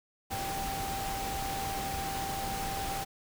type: tone in noise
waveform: sine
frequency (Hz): 784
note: G5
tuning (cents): 0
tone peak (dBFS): -35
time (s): 0.3-3.05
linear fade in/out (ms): 20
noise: pink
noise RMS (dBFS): -37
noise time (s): 0.3-3.05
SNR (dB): -1
effects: none